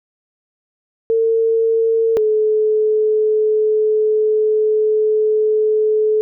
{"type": "tone pair in turn", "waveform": "sine", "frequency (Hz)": [452.1, 430.4], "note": ["A4", "A4"], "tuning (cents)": [47, -38], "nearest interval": "minor second", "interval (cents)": 85, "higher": "first", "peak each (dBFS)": -12, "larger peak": "neither", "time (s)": [[1.1, 2.17], [2.17, 6.21]], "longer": "second", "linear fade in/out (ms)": 0, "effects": []}